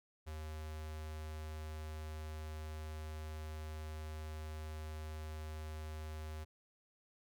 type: tone with notch filter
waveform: square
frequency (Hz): 77.78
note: D#2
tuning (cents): 0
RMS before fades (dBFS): -45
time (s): 0.26-6.45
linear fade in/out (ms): 20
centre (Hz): 190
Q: 1
effects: none